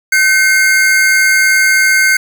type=tone pair together; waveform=square; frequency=1534 / 2135 Hz; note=G6 / C7; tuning=-38 / +34 cents; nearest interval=tritone; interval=572 cents; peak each=-11 dBFS; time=0.12-2.17 s; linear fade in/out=5 ms; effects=none